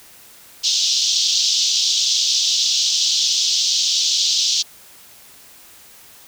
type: band-pass noise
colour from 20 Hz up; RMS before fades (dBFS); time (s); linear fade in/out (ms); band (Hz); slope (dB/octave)
white; -18; 0.63-4.63; 20; 3200 to 6200; 48
effects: white hiss -45 dBFS RMS until 6.27 s